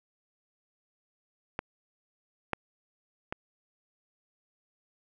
clicks, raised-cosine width 0.5 ms, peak -16 / -13 / -18 dBFS, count 3, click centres 1.591 / 2.533 / 3.325 s, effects none

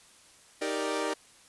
sawtooth chord, Eb major seventh, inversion none, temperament equal, 311.1 / 392 / 466.2 / 587.3 Hz, Eb4 / G4 / Bb4 / D5, 0 / 0 / 0 / 0 cents, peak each -31 dBFS, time 0.61-1.14 s, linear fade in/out 10 ms, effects white hiss -57 dBFS RMS until 1.48 s + resampled to 24000 Hz

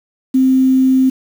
sine tone with quantisation, 261.6 Hz, C4, in tune, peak -8 dBFS, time 0.34-1.1 s, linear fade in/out 10 ms, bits 6, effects none

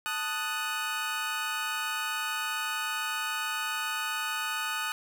25% pulse chord, D# diminished, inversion second, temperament equal, 880 / 1244.5 / 1480 Hz, A5 / D#6 / F#6, 0 / 0 / 0 cents, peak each -34 / -30 / -30 dBFS, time 0.06-4.92 s, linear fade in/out 0 ms, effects none

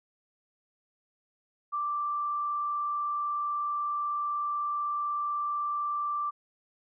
sine tone with frequency modulation, 1174.7 Hz, D6, in tune, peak -28 dBFS, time 1.72-6.31 s, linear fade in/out 20 ms, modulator 36.1 Hz, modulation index 0.25, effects none

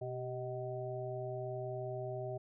harmonic tone with a mistuned harmonic, 125.3 Hz, B2, 25 cents sharp, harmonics 1 / 3 / 5 / 6, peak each -42 / -43 / -42 / -49 dBFS, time 0.01-2.38 s, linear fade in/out 10 ms, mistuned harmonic 3, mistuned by +54 cents, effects none

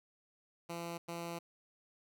10% pulse tone bursts at uneven times, 169.8 Hz, F3, 48 cents flat, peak -32 dBFS, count 2, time 0.69-0.98 / 1.08-1.39 s, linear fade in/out 10 ms, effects none

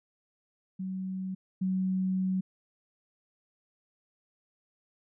sine tone pair in turn, 188.2 / 187.43 Hz, F#3 / F#3, +30 / +23 cents, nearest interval unison, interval 7 cents, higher first, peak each -32 / -26 dBFS, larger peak second, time 0.79-1.35 / 1.61-2.41 s, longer second, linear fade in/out 10 ms, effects none

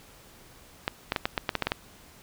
clicks, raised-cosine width 0.3 ms, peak -9 dBFS, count 10, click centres 0.879 / 1.121 / 1.162 / 1.255 / 1.378 / 1.492 / 1.553 / 1.623 / 1.67 / 1.719 s, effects pink hiss -53 dBFS RMS until 2.22 s

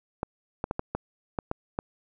clicks, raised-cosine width 1 ms, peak -14 dBFS, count 8, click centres 0.231 / 0.641 / 0.711 / 0.794 / 0.95 / 1.388 / 1.514 / 1.789 s, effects none

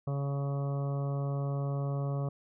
harmonic tone, 140 Hz, C#3, 18 cents sharp, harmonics 1 / 2 / 3 / 4 / 5 / 6 / 7 / 8 / 9, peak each -30 / -45 / -43 / -42 / -46 / -56 / -55 / -48 / -55 dBFS, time 0.07-2.29 s, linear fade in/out 5 ms, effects none

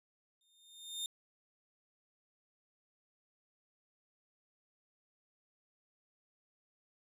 sawtooth tone with exponential growth, 3641 Hz, A#7, 41 cents flat, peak -32 dBFS, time 0.41-1.06 s, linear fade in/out 1 ms, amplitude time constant 140 ms, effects resampled to 32000 Hz

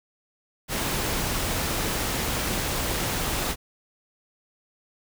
pink noise, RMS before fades -27 dBFS, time 0.68-3.56 s, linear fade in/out 50 ms, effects none

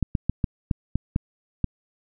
clicks, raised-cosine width 5 ms, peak -9 dBFS, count 8, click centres 0.027 / 0.152 / 0.296 / 0.442 / 0.712 / 0.956 / 1.161 / 1.643 s, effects none

